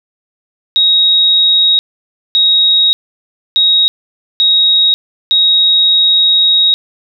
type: tone bursts at uneven times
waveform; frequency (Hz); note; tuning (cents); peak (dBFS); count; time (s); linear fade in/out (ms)
sine; 3784; A#7; +25; -6; 5; 0.76-1.79 / 2.35-2.93 / 3.56-3.88 / 4.4-4.94 / 5.31-6.74; 0
effects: none